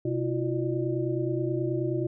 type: tone cluster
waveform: sine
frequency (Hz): 128 / 330.7 / 360.1 / 601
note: C3 / E4 / F#4 / D5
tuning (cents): -38 / +6 / -47 / +40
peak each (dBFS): -30 / -30 / -30 / -37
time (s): 0.05-2.07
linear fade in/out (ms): 5
effects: none